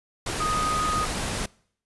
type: tone in noise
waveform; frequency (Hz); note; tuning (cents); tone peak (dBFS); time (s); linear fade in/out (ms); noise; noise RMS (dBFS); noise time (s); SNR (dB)
sine; 1244.5; D#6; 0; -24; 0.4-1.05; 5; pink; -29; 0.26-1.46; +2
effects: noise-tail reverb RT60 0.6 s tail -24 dB re dry + resampled to 24000 Hz